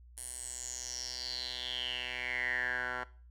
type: tone with band-pass filter sweep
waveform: 10% pulse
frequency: 124.8 Hz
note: B2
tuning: 19 cents sharp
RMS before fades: -38 dBFS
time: 0.17-3.04 s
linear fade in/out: 5 ms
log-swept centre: 10000 to 1300 Hz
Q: 7.6
effects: noise-tail reverb RT60 0.4 s tail -19 dB re dry + added 60 Hz sine -53 dBFS peak until 3.3 s